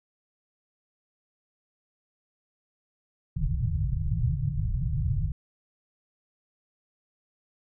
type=low-pass noise; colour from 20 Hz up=white; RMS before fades=-27 dBFS; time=3.36-5.32 s; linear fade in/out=2 ms; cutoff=160 Hz; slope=96 dB/octave; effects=none